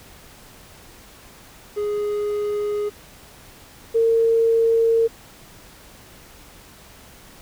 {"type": "tone pair in turn", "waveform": ["triangle", "sine"], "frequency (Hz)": [415.3, 456.1], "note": ["G#4", "A#4"], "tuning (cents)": [0, -38], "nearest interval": "major second", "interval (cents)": 162, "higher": "second", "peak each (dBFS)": [-19, -14], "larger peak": "second", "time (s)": [[1.76, 2.9], [3.94, 5.08]], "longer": "neither", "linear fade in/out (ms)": 20, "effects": ["pink hiss -46 dBFS RMS until 7.41 s"]}